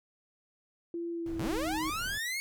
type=tone with pitch glide; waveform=sine; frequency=340 to 315.4 Hz; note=F4 to D#4; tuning=-46 to +24 cents; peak=-33 dBFS; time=0.94-1.9 s; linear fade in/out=2 ms; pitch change=-130 cents; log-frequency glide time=1.11-1.72 s
type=noise; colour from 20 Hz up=brown; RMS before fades=-43 dBFS; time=1.26-2.18 s; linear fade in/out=2 ms
type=linear sweep; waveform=sawtooth; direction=up; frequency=87.31 to 2217 Hz; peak=-29 dBFS; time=1.39-2.4 s; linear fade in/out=0 ms
effects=none